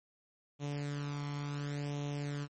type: tone with flanger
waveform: sawtooth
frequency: 144.3 Hz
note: D3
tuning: 30 cents flat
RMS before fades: -38 dBFS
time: 0.59-2.48 s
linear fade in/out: 50 ms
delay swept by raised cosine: 0.31 to 0.93 ms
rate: 0.7 Hz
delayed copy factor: +0.55
effects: MP3 32 kbps